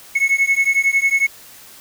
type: beating tone pair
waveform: triangle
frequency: 2190 / 2201 Hz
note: C#7 / C#7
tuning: -22 / -13 cents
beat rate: 11 Hz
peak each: -15 dBFS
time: 0.15-1.27 s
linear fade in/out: 10 ms
effects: white hiss -42 dBFS RMS until 1.8 s